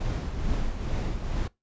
brown noise with tremolo, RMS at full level -26 dBFS, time 0-1.48 s, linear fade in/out 10 ms, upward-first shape triangle, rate 2.3 Hz, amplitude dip 55%, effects noise-tail reverb RT60 0.2 s tail -22 dB re dry + resampled to 16000 Hz

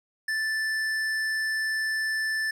triangle tone with hard clipping, 1759 Hz, A6, 1 cent flat, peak -27 dBFS, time 0.28-2.51 s, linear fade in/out 5 ms, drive 14 dB, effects none

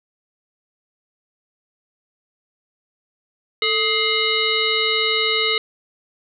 harmonic tone with a mistuned harmonic, 420 Hz, G#4, 19 cents sharp, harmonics 1 / 3 / 5 / 7 / 9 / 10, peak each -24 / -27 / -22 / -23 / -24 / -27 dBFS, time 3.62-5.58 s, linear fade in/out 2 ms, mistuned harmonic 1, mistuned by +88 cents, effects none

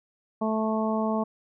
harmonic tone, 219 Hz, A3, 8 cents flat, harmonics 1 / 2 / 3 / 4 / 5, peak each -26 / -32 / -30 / -33 / -34 dBFS, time 0.41-1.24 s, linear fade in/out 10 ms, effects none

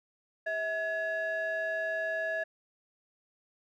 triangle ring-modulated tone, 523.3 Hz, C5, in tune, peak -25 dBFS, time 0.46-2.44 s, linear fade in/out 10 ms, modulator 1170 Hz, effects none

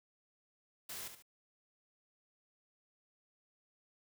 white noise with echo, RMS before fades -45 dBFS, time 0.89-1.08 s, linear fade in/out 5 ms, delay 72 ms, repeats 2, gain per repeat -8 dB, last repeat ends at 1.224 s, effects none

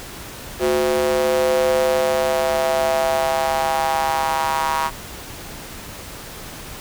square tone with high-pass filter sweep, 73.42 Hz, D2, in tune, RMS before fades -19 dBFS, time 0.59-4.91 s, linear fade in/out 50 ms, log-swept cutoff 410 to 980 Hz, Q 4.8, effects pink hiss -35 dBFS RMS until 6.8 s

